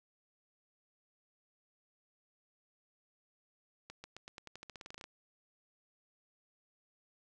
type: accelerating click train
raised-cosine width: 0.2 ms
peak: -30 dBFS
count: 17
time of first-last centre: 3.9-5.041 s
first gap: 140 ms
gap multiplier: 0.9
effects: none